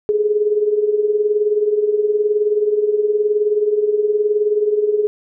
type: tone with tremolo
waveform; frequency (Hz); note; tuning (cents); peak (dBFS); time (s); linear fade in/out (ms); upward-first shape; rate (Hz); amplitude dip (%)
sine; 419.8; G#4; +19; -10; 0.09-5.07; 0; triangle; 19; 75
effects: none